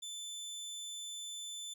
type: tone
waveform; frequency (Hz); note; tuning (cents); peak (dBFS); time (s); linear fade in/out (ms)
25% pulse; 3520; A7; 0; -38; 0.02-1.74; 10
effects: none